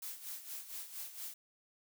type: noise with tremolo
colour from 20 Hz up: blue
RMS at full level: -43 dBFS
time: 0.02-1.34 s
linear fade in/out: 5 ms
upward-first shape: sine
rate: 4.3 Hz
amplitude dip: 70%
effects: none